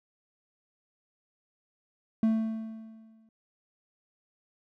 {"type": "tone with exponential decay", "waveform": "triangle", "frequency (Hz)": 221.9, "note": "A3", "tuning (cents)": 15, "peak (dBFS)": -18, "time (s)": [2.23, 3.29], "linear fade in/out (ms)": 2, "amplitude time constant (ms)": 230, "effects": []}